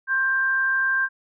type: tone pair together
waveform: sine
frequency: 1061 / 1581.9 Hz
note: C6 / G6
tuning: +24 / +15 cents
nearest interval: perfect fifth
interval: 691 cents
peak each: -30 / -19 dBFS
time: 0.07-1.09 s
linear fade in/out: 50 ms
effects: none